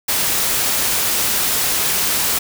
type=noise; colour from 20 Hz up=white; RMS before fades=-18 dBFS; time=0.08-2.39 s; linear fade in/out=10 ms; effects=none